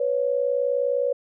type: tone pair together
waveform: sine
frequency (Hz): 494.5 / 554.4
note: B4 / C#5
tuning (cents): +2 / 0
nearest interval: major second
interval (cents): 198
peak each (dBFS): -23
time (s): 0-1.13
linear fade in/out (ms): 5
effects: none

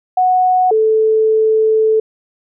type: tone pair in turn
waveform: sine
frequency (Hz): 737 / 438.2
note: F#5 / A4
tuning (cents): -7 / -7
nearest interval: major sixth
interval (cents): 900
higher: first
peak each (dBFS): -9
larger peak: neither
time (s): 0.17-0.71 / 0.71-2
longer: second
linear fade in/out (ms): 5
effects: none

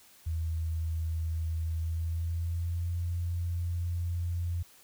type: tone with pitch glide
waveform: sine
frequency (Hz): 81.1 to 86.42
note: E2 to F2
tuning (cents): -28 to -18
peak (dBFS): -29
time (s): 0.26-4.63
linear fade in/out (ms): 10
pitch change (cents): +110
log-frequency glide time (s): 1.76-2.92
effects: white hiss -58 dBFS RMS until 4.83 s

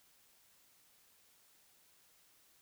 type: silence
effects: white hiss -68 dBFS RMS until 2.61 s

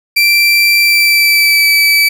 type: tone with pitch glide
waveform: 30% pulse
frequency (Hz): 2349 to 2305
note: D7 to D7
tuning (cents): 0 to -33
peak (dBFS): -4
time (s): 0.16-2.09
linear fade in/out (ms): 10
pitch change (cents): -33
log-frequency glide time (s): 0.8-1.67
effects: none

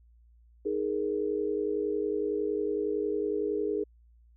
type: chord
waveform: sine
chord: D# suspended fourth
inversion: none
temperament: equal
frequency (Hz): 311.1 / 415.3 / 466.2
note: D#4 / G#4 / A#4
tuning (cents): 0 / 0 / 0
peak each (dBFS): -34 / -29 / -34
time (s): 0.65-3.84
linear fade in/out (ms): 10
effects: added 58 Hz sine -56 dBFS peak until 4.36 s

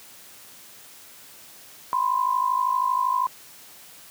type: tone pair together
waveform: sine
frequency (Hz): 993.8 / 1046.5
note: B5 / C6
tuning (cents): +11 / 0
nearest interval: minor second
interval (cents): 89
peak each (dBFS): -23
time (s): 1.93-3.27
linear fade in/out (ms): 0
effects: white hiss -47 dBFS RMS until 4.1 s + high-pass 80 Hz 12 dB/octave

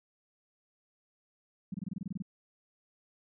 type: tone bursts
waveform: sine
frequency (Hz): 189.1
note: F#3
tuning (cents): +38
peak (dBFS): -33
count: 11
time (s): 1.72-2.223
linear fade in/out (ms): 5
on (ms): 23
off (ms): 25
effects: none

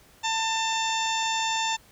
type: harmonic tone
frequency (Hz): 894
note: A5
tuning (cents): +27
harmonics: 1 / 2 / 3 / 4 / 5 / 6 / 7 / 8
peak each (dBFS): -27 / -34 / -33 / -31 / -41 / -38 / -40 / -35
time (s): 0.23-1.77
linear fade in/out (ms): 20
effects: pink hiss -56 dBFS RMS until 1.91 s

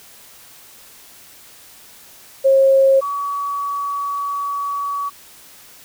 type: tone pair in turn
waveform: sine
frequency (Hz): 539 / 1134.9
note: C#5 / C#6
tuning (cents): -49 / +40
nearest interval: octave + minor second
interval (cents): 1289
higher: second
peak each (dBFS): -9 / -20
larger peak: first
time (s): 2.44-3.01 / 3.01-5.1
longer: second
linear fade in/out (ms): 20
effects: white hiss -44 dBFS RMS until 5.84 s

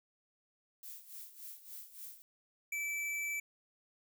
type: noise with tremolo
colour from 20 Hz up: violet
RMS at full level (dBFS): -47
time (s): 0.83-2.22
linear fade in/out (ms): 0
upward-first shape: sine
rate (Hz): 3.5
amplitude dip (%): 75
type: tone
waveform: square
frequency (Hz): 2316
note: D7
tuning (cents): -25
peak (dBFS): -36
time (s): 2.72-3.4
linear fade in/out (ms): 5
effects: none

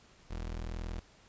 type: tone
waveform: 30% pulse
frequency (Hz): 41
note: E1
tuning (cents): -9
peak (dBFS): -34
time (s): 0.3-1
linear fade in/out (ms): 10
effects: pink hiss -61 dBFS RMS until 1.28 s + resampled to 16000 Hz

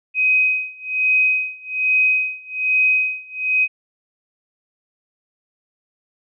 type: tone with tremolo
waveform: sine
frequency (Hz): 2519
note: D#7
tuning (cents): +21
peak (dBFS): -12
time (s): 0.14-3.68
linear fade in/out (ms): 50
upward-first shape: sine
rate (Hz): 1.2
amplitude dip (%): 95
effects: none

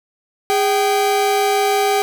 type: tone pair together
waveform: 45% pulse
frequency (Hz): 409.7 / 773.4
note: G#4 / G5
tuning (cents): -24 / -24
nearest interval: major seventh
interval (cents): 1100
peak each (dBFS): -17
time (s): 0.5-2.02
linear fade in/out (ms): 0
effects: none

